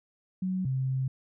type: tone pair in turn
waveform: sine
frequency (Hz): 186.2 / 131.66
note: F#3 / C3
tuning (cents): +11 / +11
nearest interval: tritone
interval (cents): 600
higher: first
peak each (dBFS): -27 / -26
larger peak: second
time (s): 0.42-0.65 / 0.65-1.08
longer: second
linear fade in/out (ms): 5
effects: none

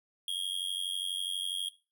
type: tone with amplitude modulation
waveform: square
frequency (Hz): 3274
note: G#7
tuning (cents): -25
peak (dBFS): -29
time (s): 0.28-1.69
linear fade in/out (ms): 2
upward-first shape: sine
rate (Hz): 92.2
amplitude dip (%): 95
effects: noise-tail reverb RT60 0.3 s tail -17 dB re dry

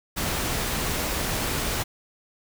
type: noise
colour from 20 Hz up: pink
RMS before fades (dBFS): -27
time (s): 0.16-1.84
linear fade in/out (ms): 20
effects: none

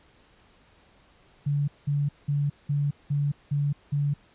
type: tone bursts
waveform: sine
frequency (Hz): 143.8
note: D3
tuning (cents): -36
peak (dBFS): -22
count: 7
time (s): 1.46-4.14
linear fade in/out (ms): 10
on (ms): 220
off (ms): 190
effects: pink hiss -59 dBFS RMS until 4.34 s + resampled to 8000 Hz

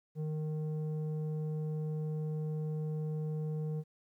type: tone with low-pass filter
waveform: square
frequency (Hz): 154.4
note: D#3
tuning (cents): -13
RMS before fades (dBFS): -36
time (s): 0.15-3.84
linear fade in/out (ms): 50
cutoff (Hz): 380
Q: 1.5
effects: 12-bit

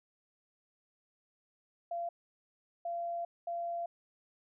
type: tone bursts at uneven times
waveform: sine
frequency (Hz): 686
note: F5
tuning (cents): -31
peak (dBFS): -34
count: 3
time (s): 1.91-2.09 / 2.85-3.25 / 3.47-3.86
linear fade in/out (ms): 5
effects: none

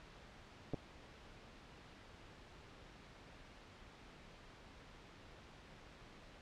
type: clicks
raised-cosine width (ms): 2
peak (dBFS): -27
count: 2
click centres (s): 0.736 / 0.743
effects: pink hiss -58 dBFS RMS until 6.41 s + low-pass 4000 Hz 12 dB/octave

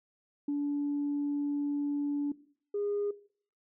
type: tone pair in turn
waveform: sine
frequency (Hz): 288.2 / 409.2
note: D4 / G#4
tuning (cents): -33 / -26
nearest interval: tritone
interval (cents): 607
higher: second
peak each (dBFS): -27 / -29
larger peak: first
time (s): 0.48-2.32 / 2.74-3.11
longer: first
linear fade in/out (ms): 5
effects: noise-tail reverb RT60 0.5 s tail -18 dB re dry + tanh soft clip ceiling -25 dBFS

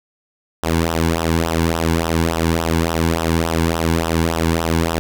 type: tone with flanger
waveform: sawtooth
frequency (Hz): 82.41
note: E2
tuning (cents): 0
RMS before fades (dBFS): -18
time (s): 0.63-4.99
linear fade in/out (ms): 0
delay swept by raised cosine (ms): 0.44 to 1.64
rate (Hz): 3.5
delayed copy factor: -0.8
effects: none

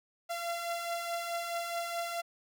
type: beating tone pair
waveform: sawtooth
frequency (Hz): 680 / 684.7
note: F5 / F5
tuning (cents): -46 / -34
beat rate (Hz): 4.7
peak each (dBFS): -37 / -31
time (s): 0.29-2.22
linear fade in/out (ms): 20
effects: none

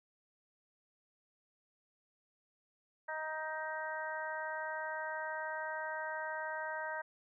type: harmonic tone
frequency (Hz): 313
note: D#4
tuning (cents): +10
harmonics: 2 / 3 / 4 / 5 / 6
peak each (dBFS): -43 / -42 / -50 / -42 / -46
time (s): 3.08-7.02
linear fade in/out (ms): 10
effects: none

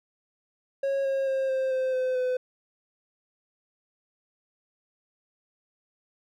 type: tone with pitch steps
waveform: triangle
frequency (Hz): 548 / 540.8 / 533.6 / 526.6 / 519.6 / 512.8 / 506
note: C#5 / C#5 / C5 / C5 / C5 / C5 / B4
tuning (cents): -20 / -43 / +34 / +11 / -12 / -35 / +42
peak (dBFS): -22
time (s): 0.83-2.37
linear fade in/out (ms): 5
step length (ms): 220
effects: none

